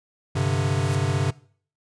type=chord; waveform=square; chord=G suspended fourth; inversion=none; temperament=equal; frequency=98 / 130.81 / 146.83 Hz; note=G2 / C3 / D3; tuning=0 / 0 / 0 cents; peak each=-26 / -25 / -27 dBFS; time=0.35-1.31 s; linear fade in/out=10 ms
type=noise with exponential growth; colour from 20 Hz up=white; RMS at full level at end=-35 dBFS; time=0.58-0.95 s; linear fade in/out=1 ms; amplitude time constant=79 ms
effects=noise-tail reverb RT60 0.5 s tail -21 dB re dry + resampled to 22050 Hz